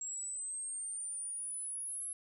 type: exponential sweep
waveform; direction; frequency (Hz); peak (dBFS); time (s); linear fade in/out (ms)
sine; up; 7570 to 11010; -38; 0.01-2.13; 2
effects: none